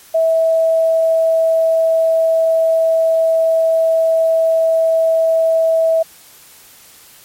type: tone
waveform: sine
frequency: 651 Hz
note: E5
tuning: 22 cents flat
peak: -10 dBFS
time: 0.14-6.03 s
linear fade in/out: 10 ms
effects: white hiss -43 dBFS RMS until 7.24 s + MP3 64 kbps